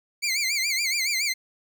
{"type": "tone with vibrato", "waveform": "20% pulse", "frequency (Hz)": 2217, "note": "C#7", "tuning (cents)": 0, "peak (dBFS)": -18, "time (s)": [0.22, 1.34], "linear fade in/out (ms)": 20, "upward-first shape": "sine", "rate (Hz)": 7.1, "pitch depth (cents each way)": 140, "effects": []}